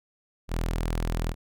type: tone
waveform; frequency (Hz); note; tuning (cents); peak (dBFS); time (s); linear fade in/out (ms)
sawtooth; 41.2; E1; 0; -22; 0.48-1.35; 50
effects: none